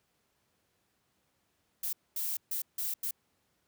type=noise bursts at uneven times; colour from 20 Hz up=violet; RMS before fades=-34 dBFS; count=5; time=1.83-1.93 / 2.16-2.37 / 2.51-2.62 / 2.78-2.94 / 3.03-3.11 s; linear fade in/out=5 ms; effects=pink hiss -75 dBFS RMS until 3.67 s + high-pass 80 Hz 12 dB/octave